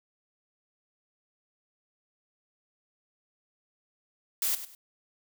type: noise with echo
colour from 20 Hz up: blue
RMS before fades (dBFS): -28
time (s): 4.42-4.55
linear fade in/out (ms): 2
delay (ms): 100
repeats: 2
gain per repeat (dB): -12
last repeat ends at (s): 4.75
effects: none